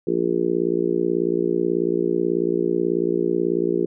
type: harmonic tone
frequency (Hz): 58.27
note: A#1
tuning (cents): 0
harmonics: 3 / 4 / 5 / 6 / 7 / 8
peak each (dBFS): -29 / -31 / -28 / -22 / -23 / -29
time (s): 0.07-3.86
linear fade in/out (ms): 5
effects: none